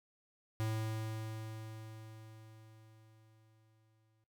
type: tone with exponential decay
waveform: square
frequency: 110 Hz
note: A2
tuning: in tune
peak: -34 dBFS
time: 0.6-4.24 s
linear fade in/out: 0 ms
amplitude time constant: 790 ms
effects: noise-tail reverb RT60 0.2 s tail -18 dB re dry